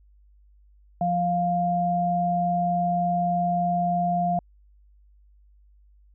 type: tone pair together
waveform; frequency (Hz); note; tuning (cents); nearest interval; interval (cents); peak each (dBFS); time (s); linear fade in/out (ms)
sine; 175.66 / 701; F3 / F5; +10 / +6; 2 octaves; 2396; -26 / -22; 1.01-4.39; 2
effects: added 50 Hz sine -53 dBFS peak until 6.14 s